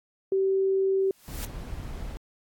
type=tone; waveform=sine; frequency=385.5 Hz; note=G4; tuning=29 cents flat; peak=-21 dBFS; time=0.32-1.11 s; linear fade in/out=2 ms
type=noise with exponential growth; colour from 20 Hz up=white; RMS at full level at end=-36 dBFS; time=0.99-1.45 s; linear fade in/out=0 ms; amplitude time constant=100 ms
type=noise; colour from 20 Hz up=brown; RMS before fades=-36 dBFS; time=1.28-2.17 s; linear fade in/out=0 ms
effects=AAC 64 kbps